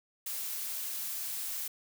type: noise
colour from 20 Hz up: blue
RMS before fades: -37 dBFS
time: 0.26-1.68 s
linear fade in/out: 5 ms
effects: none